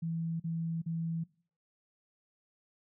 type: tone bursts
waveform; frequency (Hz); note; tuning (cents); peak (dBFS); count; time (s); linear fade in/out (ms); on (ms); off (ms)
sine; 164.9; E3; +1; -32; 3; 0.02-1.24; 10; 380; 40
effects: noise-tail reverb RT60 0.5 s tail -22 dB re dry